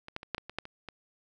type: clicks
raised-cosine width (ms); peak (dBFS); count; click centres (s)
0.3; -27 / -19 / -27 / -15 / -21 / -25 / -16 / -28 / -25; 9; 0.084 / 0.164 / 0.231 / 0.347 / 0.381 / 0.496 / 0.586 / 0.654 / 0.887
effects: none